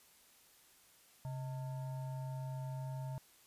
sine tone with frequency modulation, 133.7 Hz, C3, 38 cents sharp, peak -39 dBFS, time 1.25-3.18 s, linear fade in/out 0 ms, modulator 766 Hz, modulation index 0.43, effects white hiss -65 dBFS RMS until 3.46 s + resampled to 32000 Hz

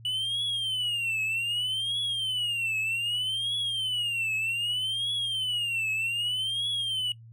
triangle tone with vibrato, 2950 Hz, F#7, 6 cents flat, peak -25 dBFS, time 0.05-7.12 s, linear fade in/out 2 ms, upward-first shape triangle, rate 0.64 Hz, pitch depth 240 cents each way, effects noise-tail reverb RT60 0.1 s tail -19 dB re dry + added 114 Hz sine -46 dBFS peak until 7.32 s

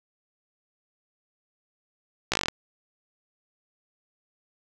slowing click train, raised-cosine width 0.2 ms, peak -6 dBFS, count 9, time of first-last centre 2.32-2.484 s, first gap 16 ms, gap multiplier 1.07, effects none

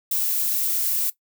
violet noise, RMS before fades -23 dBFS, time 0.11-1.1 s, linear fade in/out 5 ms, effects noise-tail reverb RT60 0.1 s tail -17 dB re dry

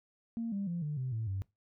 sine tone with pitch steps, 229.9 / 198.99 / 172.23 / 149.07 / 129.03 / 111.68 / 96.66 Hz, A#3 / G3 / F3 / D3 / C3 / A2 / G2, -24 / +26 / -24 / +26 / -24 / +26 / -24 cents, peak -32 dBFS, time 0.37-1.42 s, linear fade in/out 0 ms, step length 150 ms, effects noise-tail reverb RT60 0.2 s tail -21 dB re dry + tanh soft clip ceiling -28 dBFS

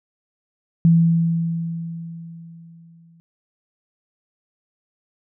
sine tone with exponential decay, 166.5 Hz, E3, 18 cents sharp, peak -9 dBFS, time 0.85-3.2 s, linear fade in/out 0 ms, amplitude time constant 510 ms, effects none

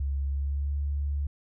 sine tone with pitch glide, 69.3 to 71.5 Hz, C#2 to D2, 0 to -46 cents, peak -26 dBFS, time 0-1.27 s, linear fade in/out 5 ms, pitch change +54 cents, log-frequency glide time 0.31-0.76 s, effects none

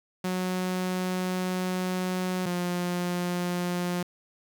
sawtooth tone pair in turn, 183.6 / 177.19 Hz, F#3 / F3, -13 / +25 cents, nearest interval minor second, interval 62 cents, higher first, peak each -23 dBFS, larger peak neither, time 0.24-2.46 / 2.46-4.03 s, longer first, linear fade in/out 5 ms, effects 9-bit

